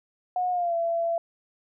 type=tone with pitch glide; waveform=sine; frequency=726 to 673.5 Hz; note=F#5 to E5; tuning=-33 to +37 cents; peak=-23 dBFS; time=0.36-1.18 s; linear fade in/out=2 ms; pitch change=-130 cents; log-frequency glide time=0.51-0.75 s; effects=none